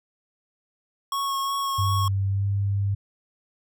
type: tone with vibrato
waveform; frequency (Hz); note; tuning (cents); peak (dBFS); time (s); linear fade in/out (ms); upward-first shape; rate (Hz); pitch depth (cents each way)
square; 1099; C#6; -15; -25; 1.12-2.08; 2; sine; 2.8; 14
type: tone with pitch glide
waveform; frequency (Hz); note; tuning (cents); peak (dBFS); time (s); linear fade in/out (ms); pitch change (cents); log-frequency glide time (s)
sine; 97.8 to 99.68; G2 to G2; -4 to +29; -21; 1.78-2.95; 10; +33; 2.29-2.46
effects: none